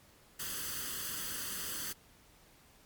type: noise with comb filter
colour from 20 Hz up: white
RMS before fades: -39 dBFS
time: 0.39-1.93 s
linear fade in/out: 10 ms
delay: 0.64 ms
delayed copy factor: +0.7
effects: pink hiss -62 dBFS RMS until 2.85 s + MP3 96 kbps